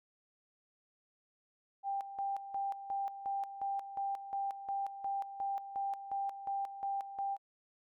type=tone with tremolo; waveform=sine; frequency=791 Hz; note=G5; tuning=15 cents sharp; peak=-33 dBFS; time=1.83-7.38 s; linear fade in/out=50 ms; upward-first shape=square; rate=2.8 Hz; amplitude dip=70%; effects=none